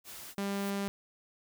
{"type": "noise", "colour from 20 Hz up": "white", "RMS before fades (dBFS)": -46, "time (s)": [0.04, 0.35], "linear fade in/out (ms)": 50}
{"type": "noise with exponential growth", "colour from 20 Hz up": "violet", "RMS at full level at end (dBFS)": -43, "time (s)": [0.27, 0.7], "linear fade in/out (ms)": 0, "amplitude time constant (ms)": 92}
{"type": "tone", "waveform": "sawtooth", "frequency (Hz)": 199, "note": "G3", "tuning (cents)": 26, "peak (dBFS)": -28, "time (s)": [0.38, 0.88], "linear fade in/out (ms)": 0}
{"effects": []}